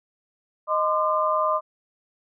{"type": "tone cluster", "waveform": "sine", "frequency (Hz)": [621, 1033, 1202], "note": ["D#5", "C6", "D6"], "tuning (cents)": [-3, -22, 40], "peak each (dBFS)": -24, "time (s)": [0.67, 1.61], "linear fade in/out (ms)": 50, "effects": []}